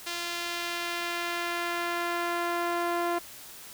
sawtooth tone with band-pass filter sweep, 345.3 Hz, F4, 20 cents flat, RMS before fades -31 dBFS, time 0.06-3.19 s, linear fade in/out 10 ms, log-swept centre 4100 to 870 Hz, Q 0.83, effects white hiss -46 dBFS RMS until 3.73 s

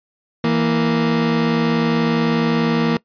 30% pulse tone pair together, 164.81 / 233.1 Hz, E3 / A#3, 0 / 0 cents, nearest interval tritone, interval 600 cents, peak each -17 / -14 dBFS, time 0.44-2.97 s, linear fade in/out 2 ms, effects noise-tail reverb RT60 0.1 s tail -21 dB re dry + resampled to 11025 Hz

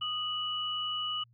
sine tone pair together, 1238.6 / 2946 Hz, D#6 / F#7, -8 / -8 cents, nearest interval octave + minor third, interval 1500 cents, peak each -37 / -32 dBFS, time 0.01-1.24 s, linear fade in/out 10 ms, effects added 118 Hz sine -60 dBFS peak until 1.33 s

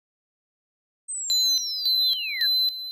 sine linear sweep, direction down, 8372 to 1574 Hz, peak -28 dBFS, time 1.08-2.47 s, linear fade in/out 20 ms
triangle tone with tremolo, 4047 Hz, B7, 42 cents sharp, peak -18 dBFS, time 1.3-2.91 s, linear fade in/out 0 ms, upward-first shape square, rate 1.8 Hz, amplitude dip 75%
effects none

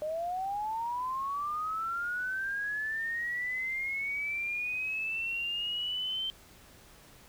sine linear sweep, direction up, 601 to 3123 Hz, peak -31 dBFS, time 0.02-6.3 s, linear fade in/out 0 ms, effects pink hiss -56 dBFS RMS until 7.28 s

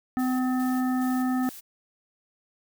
harmonic tone, 255.1 Hz, C4, 44 cents flat, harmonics 1 / 3 / 5 / 7, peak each -23 / -33 / -37 / -40 dBFS, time 0.17-1.49 s, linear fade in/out 0 ms
blue noise with tremolo, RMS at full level -43 dBFS, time 0.18-1.61 s, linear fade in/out 20 ms, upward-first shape square, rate 2.4 Hz, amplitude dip 45%
effects none

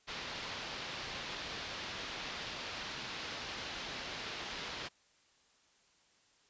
white low-pass noise, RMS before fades -43 dBFS, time 0.07-4.89 s, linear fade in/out 20 ms, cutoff 4500 Hz, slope 24 dB/octave, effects white hiss -69 dBFS RMS until 6.49 s + resampled to 16000 Hz

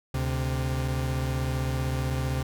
40% pulse tone pair together, 73 / 130.32 Hz, D2 / C3, -10 / -7 cents, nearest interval minor seventh, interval 1003 cents, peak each -29 / -27 dBFS, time 0.14-2.43 s, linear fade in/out 5 ms, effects none

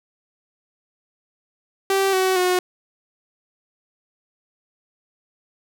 sawtooth tone with pitch steps, 388.7 / 375.9 / 363.5 Hz, G4 / F#4 / F#4, -15 / +27 / -31 cents, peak -13 dBFS, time 1.9-2.59 s, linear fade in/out 2 ms, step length 230 ms, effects none

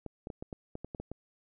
clicks, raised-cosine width 2 ms, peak -26 dBFS, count 10, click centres 0.063 / 0.271 / 0.302 / 0.425 / 0.528 / 0.754 / 0.846 / 0.948 / 1 / 1.116 s, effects none

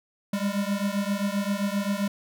square beating tone pair, 197.7 / 205.3 Hz, G3 / G#3, +15 / -20 cents, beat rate 7.6 Hz, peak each -28 / -29 dBFS, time 0.33-2.08 s, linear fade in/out 5 ms, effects none

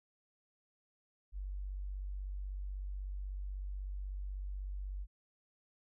sine tone, 48.11 Hz, G1, 32 cents flat, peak -38 dBFS, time 1.32-5.07 s, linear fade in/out 50 ms, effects none

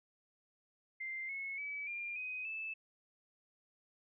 sine tone with pitch steps, 2090 / 2188 / 2290 / 2397 / 2509 / 2626 Hz, C7 / C#7 / D7 / D7 / D#7 / E7, -2 / -23 / -44 / +35 / +14 / -7 cents, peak -39 dBFS, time 1-2.74 s, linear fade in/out 10 ms, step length 290 ms, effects none

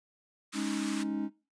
pink high-pass noise, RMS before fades -41 dBFS, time 0.52-1.04 s, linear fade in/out 20 ms, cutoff 1000 Hz, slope 96 dB/octave
triangle chord, Ab suspended fourth, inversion none, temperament equal, 207.7 / 277.2 / 311.1 Hz, Ab3 / Db4 / Eb4, 0 / 0 / 0 cents, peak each -33 dBFS, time 0.53-1.3 s, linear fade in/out 50 ms
effects noise-tail reverb RT60 0.3 s tail -19 dB re dry + resampled to 22050 Hz

